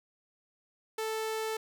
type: tone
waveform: sawtooth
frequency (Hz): 440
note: A4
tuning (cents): 0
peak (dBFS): -28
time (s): 0.98-1.57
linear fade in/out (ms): 5
effects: none